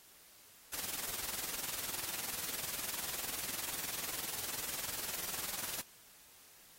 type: noise with tremolo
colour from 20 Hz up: white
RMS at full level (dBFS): -37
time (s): 0.73-5.82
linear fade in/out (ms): 5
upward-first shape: triangle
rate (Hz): 20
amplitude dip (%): 75
effects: white hiss -60 dBFS RMS until 6.78 s + AAC 48 kbps